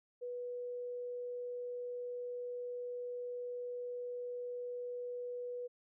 sine tone, 489.8 Hz, B4, 14 cents flat, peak -39 dBFS, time 0.21-5.68 s, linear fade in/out 20 ms, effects none

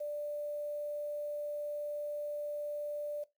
sine tone with quantisation, 589 Hz, D5, 5 cents sharp, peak -35 dBFS, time 0-3.24 s, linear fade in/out 10 ms, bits 10, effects noise-tail reverb RT60 0.2 s tail -18 dB re dry

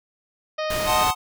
harmonic tone, 620 Hz, D#5, 6 cents flat, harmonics 1 / 2 / 3 / 4 / 5 / 6 / 7 / 8 / 9, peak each -25 / -31 / -35 / -37 / -39 / -41 / -42 / -43 / -44 dBFS, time 0.58-1.04 s, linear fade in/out 10 ms
pink noise, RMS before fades -29 dBFS, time 0.7-1.11 s, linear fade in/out 5 ms
square chord, F# diminished seventh, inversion none, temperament equal, 740 / 880 / 1046.5 / 1244.5 Hz, F#5 / A5 / C6 / Eb6, 0 / 0 / 0 / 0 cents, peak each -25 dBFS, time 0.85-1.15 s, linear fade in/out 50 ms
effects none

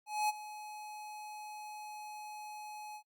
square tone with ADSR envelope, 846 Hz, G#5, 32 cents sharp, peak -29 dBFS, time 0.06-3.03 s, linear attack 230 ms, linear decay 25 ms, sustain -16 dB, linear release 76 ms, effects noise-tail reverb RT60 0.1 s tail -22 dB re dry + Opus 48 kbps

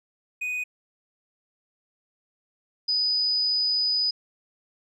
triangle / sine tone pair in turn, 2489 / 4978 Hz, D#7 / D#8, 0 / 0 cents, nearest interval octave, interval 1200 cents, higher second, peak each -25 / -21 dBFS, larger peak second, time 0.41-0.64 / 2.88-4.11 s, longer second, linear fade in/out 10 ms, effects none

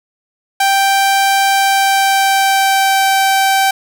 sawtooth tone with pitch glide, 784 to 776.3 Hz, G5 to G5, 0 to -17 cents, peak -6 dBFS, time 0.6-3.71 s, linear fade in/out 5 ms, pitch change -17 cents, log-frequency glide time 1.46-3.1 s, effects none

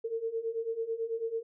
sine beating tone pair, 448.7 / 457.8 Hz, A4 / A#4, +34 / -31 cents, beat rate 9.1 Hz, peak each -36 / -33 dBFS, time 0.04-1.43 s, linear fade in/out 10 ms, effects none

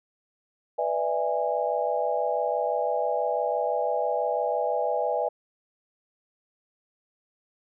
sine chord, E dominant seventh, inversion second, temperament just, 494.4 / 593.3 / 659.3 / 824.1 Hz, B4 / D5 / E5 / G#5, +2 / +18 / 0 / -14 cents, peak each -29 dBFS, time 0.78-5.29 s, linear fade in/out 10 ms, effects none

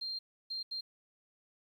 sine tone bursts at uneven times, 4186 Hz, C8, in tune, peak -36 dBFS, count 3, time 0.01-0.19 / 0.5-0.63 / 0.71-0.81 s, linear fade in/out 10 ms, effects 11-bit

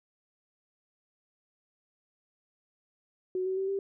sine tone with pitch steps, 370 / 377.3 / 384.8 / 392.5 Hz, F#4 / F#4 / G4 / G4, 0 / +34 / -32 / +2 cents, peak -28 dBFS, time 3.35-3.79 s, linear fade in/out 2 ms, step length 110 ms, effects none

